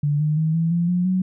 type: tone with pitch steps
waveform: sine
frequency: 146.1 / 152.04 / 158.22 / 164.66 / 171.35 / 178.32 / 185.57 Hz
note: D3 / D#3 / D#3 / E3 / F3 / F3 / F#3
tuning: -9 / -40 / +29 / -2 / -33 / +36 / +5 cents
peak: -17 dBFS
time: 0.03-1.22 s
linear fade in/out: 5 ms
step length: 170 ms
effects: none